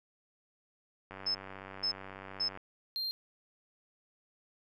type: click train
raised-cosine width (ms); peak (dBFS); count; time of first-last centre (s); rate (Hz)
0.5; -30; 142; 1.11-2.574; 96.3
type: tone bursts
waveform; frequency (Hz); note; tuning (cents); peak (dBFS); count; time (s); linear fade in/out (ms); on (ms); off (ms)
sine; 5210; E8; -21; -29; 3; 1.26-2.487; 10; 89; 480
type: tone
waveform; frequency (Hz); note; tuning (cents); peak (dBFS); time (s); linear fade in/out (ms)
triangle; 4186; C8; 0; -32; 2.96-3.11; 0
effects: none